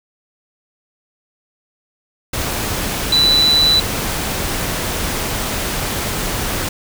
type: tone in noise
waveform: sine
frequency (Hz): 3975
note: B7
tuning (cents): +10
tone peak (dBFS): -10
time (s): 3.12-3.8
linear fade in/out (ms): 5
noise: pink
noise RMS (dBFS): -21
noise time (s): 2.33-6.69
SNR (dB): +8
effects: none